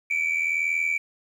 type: tone pair together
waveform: sine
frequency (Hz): 2289 / 2370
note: D7 / D7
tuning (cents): -45 / +15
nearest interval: minor second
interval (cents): 60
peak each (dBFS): -22 / -24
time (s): 0.1-0.98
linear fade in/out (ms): 10
effects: tanh soft clip ceiling -19 dBFS + 9-bit